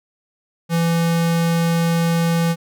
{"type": "tone", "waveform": "square", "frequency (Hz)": 167.5, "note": "E3", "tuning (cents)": 28, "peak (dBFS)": -16, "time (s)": [0.69, 2.56], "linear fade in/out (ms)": 50, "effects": []}